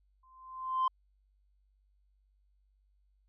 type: tone with exponential growth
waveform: sine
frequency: 1039 Hz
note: C6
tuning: 12 cents flat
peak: -22 dBFS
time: 0.23-0.88 s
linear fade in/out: 5 ms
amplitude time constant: 140 ms
effects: tanh soft clip ceiling -24 dBFS + added 49 Hz sine -67 dBFS peak until 3.28 s